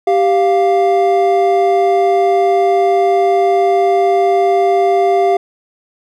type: tone pair together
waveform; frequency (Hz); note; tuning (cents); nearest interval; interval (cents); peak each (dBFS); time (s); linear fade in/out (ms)
triangle; 392 / 698.5; G4 / F5; 0 / 0; minor seventh; 1000; -10; 0.07-5.37; 5
effects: none